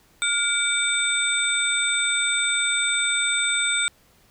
sine tone cluster, 1415 / 2297 / 3620 / 8060 Hz, F6 / D7 / A7 / B8, +22 / -39 / +48 / +34 cents, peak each -26 / -26 / -25 / -25 dBFS, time 0.22-3.88 s, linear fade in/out 0 ms, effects pink hiss -58 dBFS RMS until 4.3 s

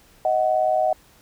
sine tone pair together, 627 / 745.6 Hz, D#5 / F#5, +13 / +13 cents, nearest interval minor third, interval 300 cents, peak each -20 dBFS, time 0.25-0.93 s, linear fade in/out 2 ms, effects pink hiss -54 dBFS RMS until 1.21 s

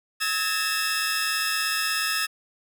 sawtooth tone cluster, 1284 / 1660 / 1809 / 2665 / 5120 Hz, E6 / G#6 / A6 / E7 / D#8, -46 / -1 / +48 / +18 / +49 cents, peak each -27 dBFS, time 0.2-2.27 s, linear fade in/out 20 ms, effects none

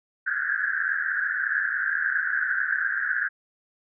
pink band-pass noise, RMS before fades -26 dBFS, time 0.26-3.29 s, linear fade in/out 20 ms, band 1500 to 1700 Hz, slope 96 dB/octave, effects none

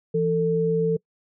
sine tone pair together, 167.21 / 446.4 Hz, E3 / A4, +25 / +25 cents, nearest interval octave + perfect fourth, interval 1700 cents, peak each -24 / -20 dBFS, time 0.14-0.97 s, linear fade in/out 10 ms, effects noise-tail reverb RT60 0.1 s tail -25 dB re dry

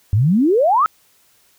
sine exponential sweep, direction up, 93.4 to 1336 Hz, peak -11 dBFS, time 0.13-0.86 s, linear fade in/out 0 ms, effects white hiss -56 dBFS RMS until 1.58 s

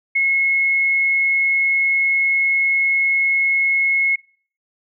sine tone, 2175 Hz, C#7, 33 cents flat, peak -14 dBFS, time 0.15-4.16 s, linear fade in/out 10 ms, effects noise-tail reverb RT60 0.5 s tail -23 dB re dry

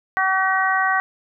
harmonic tone, 380.3 Hz, F#4, 48 cents sharp, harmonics 2 / 3 / 4 / 5, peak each -22 / -22 / -22 / -22 dBFS, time 0.17-1 s, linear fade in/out 0 ms, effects none

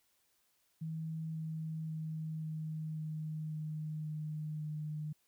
sine tone with pitch steps, 160 / 158.89 / 157.8 / 156.71 / 155.62 / 154.55 / 153.48 / 152.42 Hz, D#3 / D#3 / D#3 / D#3 / D#3 / D#3 / D#3 / D#3, +49 / +37 / +25 / +13 / +1 / -11 / -23 / -35 cents, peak -37 dBFS, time 0.81-5.13 s, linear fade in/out 10 ms, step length 540 ms, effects white hiss -75 dBFS RMS until 5.27 s

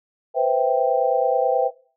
sine chord, C major seventh, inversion third, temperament equal, 493.9 / 523.3 / 659.3 / 784 Hz, B4 / C5 / E5 / G5, 0 / 0 / 0 / 0 cents, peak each -22 dBFS, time 0.34-1.71 s, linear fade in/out 50 ms, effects noise-tail reverb RT60 0.4 s tail -20 dB re dry

